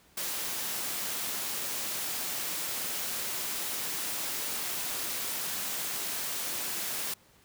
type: high-pass noise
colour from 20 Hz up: white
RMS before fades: -34 dBFS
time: 0.17-7.14 s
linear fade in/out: 5 ms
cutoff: 130 Hz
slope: 12 dB/octave
effects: pink hiss -61 dBFS RMS until 7.44 s + high-pass 60 Hz 12 dB/octave